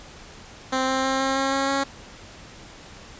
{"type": "tone with pitch steps", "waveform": "10% pulse", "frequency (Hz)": [261.6, 263.7, 265.9, 268, 270.2, 272.4, 274.6], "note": ["C4", "C4", "C4", "C4", "C#4", "C#4", "C#4"], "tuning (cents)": [0, 14, 28, 42, -44, -30, -16], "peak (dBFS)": -13, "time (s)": [0.72, 1.84], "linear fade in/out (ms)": 10, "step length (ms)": 160, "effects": ["pink hiss -44 dBFS RMS until 3.19 s", "resampled to 16000 Hz"]}